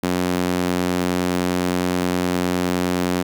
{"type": "tone with high-pass filter", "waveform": "sawtooth", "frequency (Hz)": 89.7, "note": "F2", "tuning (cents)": 47, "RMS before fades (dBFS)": -21, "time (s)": [0.03, 3.23], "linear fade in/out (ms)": 10, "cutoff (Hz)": 230, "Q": 1.5, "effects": []}